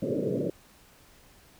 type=band-pass noise; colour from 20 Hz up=white; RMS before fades=-29 dBFS; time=0.02-0.5 s; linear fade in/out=5 ms; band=110 to 580 Hz; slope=96 dB/octave; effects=pink hiss -57 dBFS RMS until 1.59 s